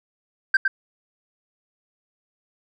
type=tone with echo; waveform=sine; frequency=1569 Hz; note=G6; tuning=1 cent sharp; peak=-10 dBFS; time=0.54-0.57 s; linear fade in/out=5 ms; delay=110 ms; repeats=1; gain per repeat=-6 dB; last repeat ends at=0.68 s; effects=tanh soft clip ceiling -12 dBFS